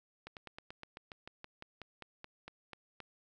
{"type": "slowing click train", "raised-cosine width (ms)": 0.3, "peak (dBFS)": -30, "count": 17, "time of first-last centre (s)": [0.27, 3.003], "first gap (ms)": 98, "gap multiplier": 1.07, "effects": []}